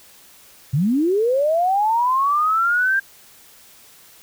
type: linear sweep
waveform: sine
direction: up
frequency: 123.47 to 1604 Hz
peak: -15 dBFS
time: 0.73-3 s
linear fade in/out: 10 ms
effects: white hiss -48 dBFS RMS until 4.22 s